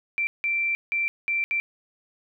sine tone bursts at uneven times, 2349 Hz, D7, in tune, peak -22 dBFS, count 5, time 0.18-0.27 / 0.44-0.75 / 0.92-1.08 / 1.28-1.44 / 1.51-1.6 s, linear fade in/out 0 ms, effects none

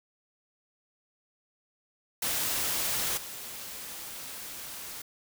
white noise with level steps, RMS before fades -30 / -41 dBFS, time 2.22-5.02 s, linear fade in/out 5 ms, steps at 3.17 s, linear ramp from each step 5 ms, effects none

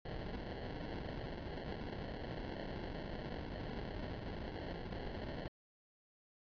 pink noise with sample-and-hold, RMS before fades -44 dBFS, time 0.05-5.48 s, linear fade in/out 2 ms, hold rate 1225 Hz, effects resampled to 11025 Hz

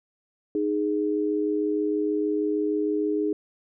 sine tone pair together, 308.9 / 415.3 Hz, D#4 / G#4, -12 / 0 cents, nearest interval perfect fourth, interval 512 cents, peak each -25 dBFS, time 0.55-3.33 s, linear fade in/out 2 ms, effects none

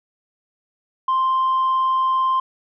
sine tone, 1047 Hz, C6, 1 cent sharp, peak -14 dBFS, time 1.08-2.4 s, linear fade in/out 5 ms, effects tanh soft clip ceiling -14 dBFS

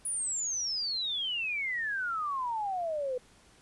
sine exponential sweep, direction down, 9980 to 491.2 Hz, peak -30 dBFS, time 0.05-3.18 s, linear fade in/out 5 ms, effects pink hiss -60 dBFS RMS until 3.61 s + resampled to 24000 Hz

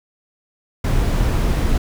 brown noise, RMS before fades -17 dBFS, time 0.84-1.78 s, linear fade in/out 5 ms, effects none

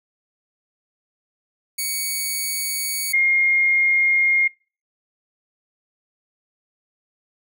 5% pulse / sine tone pair in turn, 2239 / 2132 Hz, C#7 / C7, +17 / +32 cents, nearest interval minor second, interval 85 cents, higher first, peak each -13 / -14 dBFS, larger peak first, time 1.78-3.13 / 3.13-4.48 s, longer neither, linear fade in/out 10 ms, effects noise-tail reverb RT60 0.4 s tail -26 dB re dry

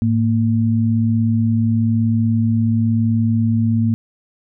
sine tone pair together, 108.1 / 229.1 Hz, A2 / A#3, -30 / -30 cents, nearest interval octave + minor second, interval 1300 cents, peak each -16 dBFS, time 0.02-3.94 s, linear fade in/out 0 ms, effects none

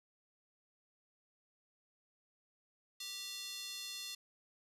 square tone with high-pass filter, 392 Hz, G4, in tune, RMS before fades -45 dBFS, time 3-4.15 s, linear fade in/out 5 ms, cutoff 3900 Hz, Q 2.3, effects resampled to 32000 Hz

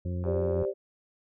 harmonic tone, 89 Hz, F2, 33 cents sharp, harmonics 1 / 2 / 3 / 4 / 5 / 6, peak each -30 / -36 / -44 / -43 / -55 / -45 dBFS, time 0.05-0.63 s, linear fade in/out 5 ms
sine chord, G suspended fourth, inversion none, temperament equal with one note detuned, 392 / 521.7 / 587.3 Hz, G4 / C5 / D5, 0 / -5 / 0 cents, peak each -29 / -33 / -33 dBFS, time 0.24-0.74 s, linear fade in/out 50 ms
click train, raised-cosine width 1 ms, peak -28 dBFS, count 36, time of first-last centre 0.24-0.649 s, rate 85.5 Hz
effects none

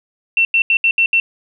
sine tone bursts at uneven times, 2702 Hz, E7, 42 cents sharp, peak -10 dBFS, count 6, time 0.37-0.45 / 0.54-0.62 / 0.7-0.77 / 0.84-0.91 / 0.98-1.06 / 1.13-1.2 s, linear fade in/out 2 ms, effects none

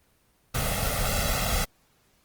pink noise with comb filter, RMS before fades -26 dBFS, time 0.54-1.65 s, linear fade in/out 10 ms, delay 1.5 ms, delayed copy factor +0.9, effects pink hiss -65 dBFS RMS until 2.24 s + Opus 24 kbps

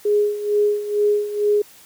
sine tone with tremolo, 415.3 Hz, G#4, in tune, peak -13 dBFS, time 0.05-1.62 s, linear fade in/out 5 ms, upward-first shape sine, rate 2.2 Hz, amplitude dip 75%, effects white hiss -47 dBFS RMS until 1.85 s

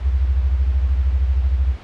sine beating tone pair, 64.4 / 77.4 Hz, C2 / D#2, -27 / -9 cents, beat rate 13 Hz, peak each -15 / -23 dBFS, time 0-1.77 s, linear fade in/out 50 ms, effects pink hiss -41 dBFS RMS until 1.83 s + low-pass 3000 Hz 12 dB/octave

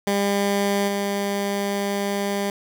15% pulse tone with level steps, 200.6 Hz, G3, 40 cents sharp, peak -13 / -16 dBFS, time 0.07-2.5 s, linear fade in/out 2 ms, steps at 0.87 s, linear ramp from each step 20 ms, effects none

